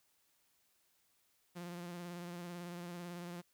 sawtooth tone with vibrato, 174.61 Hz, F3, in tune, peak -40 dBFS, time 1.55-3.42 s, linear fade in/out 20 ms, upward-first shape triangle, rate 18 Hz, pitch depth 39 cents each way, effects white hiss -75 dBFS RMS until 3.53 s

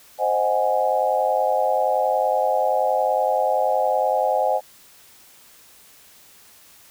sine chord, Ab dominant seventh, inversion first, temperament equal, 523.3 / 622.3 / 740 / 830.6 Hz, C5 / Eb5 / Gb5 / Ab5, 0 / 0 / 0 / 0 cents, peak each -23 dBFS, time 0.18-4.61 s, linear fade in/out 50 ms, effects white hiss -50 dBFS RMS until 6.9 s

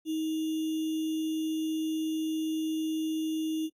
sine tone with sample-and-hold, 315.8 Hz, D#4, 26 cents sharp, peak -28 dBFS, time 0.05-3.7 s, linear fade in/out 50 ms, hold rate 3150 Hz, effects AAC 48 kbps

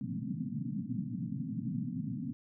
white band-pass noise, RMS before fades -37 dBFS, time 0.01-2.33 s, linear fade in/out 0 ms, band 110 to 270 Hz, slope 96 dB/octave, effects none

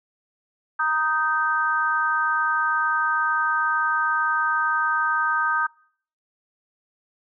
harmonic tone, 311.1 Hz, D#4, in tune, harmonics 3 / 4 / 5, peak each -27 / -23 / -23 dBFS, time 0.79-5.67 s, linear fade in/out 10 ms, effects noise-tail reverb RT60 0.6 s tail -26 dB re dry

